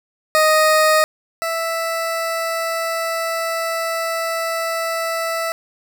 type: tone pair in turn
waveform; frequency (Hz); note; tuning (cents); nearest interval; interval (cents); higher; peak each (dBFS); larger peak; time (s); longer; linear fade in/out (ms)
20% pulse; 622.3 / 659.7; D#5 / E5; 0 / +1; minor second; 101; second; -7 / -15; first; 0.35-1.04 / 1.42-5.52; second; 0
effects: none